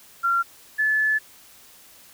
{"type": "tone pair in turn", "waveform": "sine", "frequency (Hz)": [1376, 1730.4], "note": ["F6", "A6"], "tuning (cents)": [-26, -29], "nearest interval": "major third", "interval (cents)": 397, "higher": "second", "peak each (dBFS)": -18, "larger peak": "neither", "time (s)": [[0.23, 0.43], [0.78, 1.19]], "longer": "second", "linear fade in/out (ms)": 20, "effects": ["white hiss -50 dBFS RMS until 2.13 s"]}